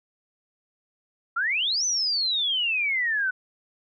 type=exponential two-way sweep; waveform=sine; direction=up then down; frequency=1318.5 to 6150 to 1479 Hz; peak=-22 dBFS; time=1.36-3.31 s; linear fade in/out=10 ms; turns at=1.85 s; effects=none